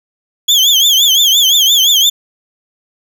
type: tone with vibrato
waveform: 35% pulse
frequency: 3300 Hz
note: G#7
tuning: 12 cents flat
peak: -5 dBFS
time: 0.48-2.1 s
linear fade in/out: 10 ms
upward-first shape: triangle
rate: 5.8 Hz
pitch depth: 160 cents each way
effects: none